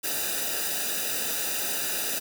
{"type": "noise with comb filter", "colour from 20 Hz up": "white", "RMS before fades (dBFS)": -29, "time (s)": [0.03, 2.2], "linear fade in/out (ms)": 20, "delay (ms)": 0.92, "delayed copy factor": -0.9, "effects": []}